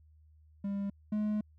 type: tone pair in turn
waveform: triangle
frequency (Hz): 199.5 / 211.4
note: G3 / G#3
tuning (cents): +31 / +31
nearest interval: minor second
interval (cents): 100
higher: second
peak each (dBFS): -30 / -27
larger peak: second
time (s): 0.64-0.9 / 1.12-1.41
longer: second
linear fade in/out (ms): 5
effects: added 77 Hz sine -58 dBFS peak until 1.58 s